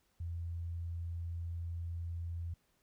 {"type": "tone", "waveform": "sine", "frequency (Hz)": 84.8, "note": "E2", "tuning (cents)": 50, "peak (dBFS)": -37, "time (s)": [0.2, 2.54], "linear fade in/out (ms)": 5, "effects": ["pink hiss -75 dBFS RMS until 2.82 s"]}